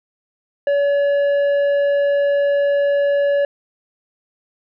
sine tone with tanh clipping, 568 Hz, C#5, 42 cents sharp, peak -15 dBFS, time 0.67-3.45 s, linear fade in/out 2 ms, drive 7 dB, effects none

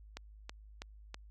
click train, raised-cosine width 0.2 ms, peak -25 dBFS, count 4, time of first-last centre 0.17-1.144 s, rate 3.08 Hz, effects added 52 Hz sine -52 dBFS peak until 1.3 s

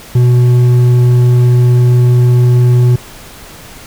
sine tone with hard clipping, 123 Hz, B2, 7 cents flat, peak -6 dBFS, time 0.15-2.96 s, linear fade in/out 5 ms, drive 5 dB, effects pink hiss -33 dBFS RMS until 3.86 s

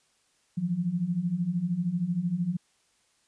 sine beating tone pair, 166.2 / 179.2 Hz, E3 / F3, +15 / +45 cents, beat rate 13 Hz, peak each -31 / -27 dBFS, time 0.57-2.57 s, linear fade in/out 10 ms, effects white hiss -68 dBFS RMS until 3.27 s + resampled to 22050 Hz

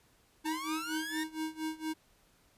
square tone with tremolo, 315.2 Hz, D#4, 23 cents sharp, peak -33 dBFS, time 0.44-1.94 s, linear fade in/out 20 ms, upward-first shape sine, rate 4.3 Hz, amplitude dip 90%
sawtooth linear sweep, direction up, 880 to 1877 Hz, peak -34 dBFS, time 0.45-1.24 s, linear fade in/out 10 ms
effects pink hiss -67 dBFS RMS until 2.57 s + resampled to 32000 Hz

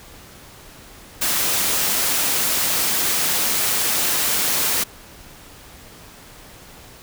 white high-pass noise, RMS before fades -20 dBFS, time 1.21-4.84 s, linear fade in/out 10 ms, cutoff 120 Hz, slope 12 dB/octave, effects pink hiss -43 dBFS RMS until 7.02 s

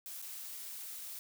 blue noise with dropouts, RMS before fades -45 dBFS, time 0.06-1.19 s, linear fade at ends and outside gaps 0 ms, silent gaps 0.217-0.224 s, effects none

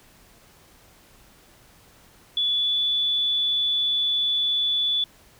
sine tone with pitch glide, 3435 to 3457 Hz, A7 to A7, -42 to -31 cents, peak -20 dBFS, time 2.37-5.04 s, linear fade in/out 2 ms, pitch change +11 cents, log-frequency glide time 2.51-2.8 s, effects pink hiss -54 dBFS RMS until 5.39 s

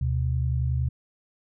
sine tone pair together, 75.2 / 125.96 Hz, D2 / B2, +42 / +35 cents, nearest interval major sixth, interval 893 cents, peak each -25 dBFS, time 0.01-0.89 s, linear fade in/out 5 ms, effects none

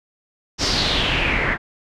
pink noise with low-pass filter sweep, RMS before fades -20 dBFS, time 0.58-1.58 s, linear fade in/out 50 ms, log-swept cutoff 5600 to 1700 Hz, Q 4.5, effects none

